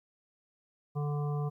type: harmonic tone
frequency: 146.4 Hz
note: D3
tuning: 5 cents flat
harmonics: 1 / 3 / 5 / 7 / 8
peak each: -30 / -40 / -44 / -47 / -48 dBFS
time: 0.95-1.5 s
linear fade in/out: 20 ms
effects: 12-bit